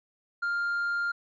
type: tone with tanh clipping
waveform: sine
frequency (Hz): 1400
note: F6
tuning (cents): +4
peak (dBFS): -27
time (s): 0.42-1.12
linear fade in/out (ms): 10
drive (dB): 2
effects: none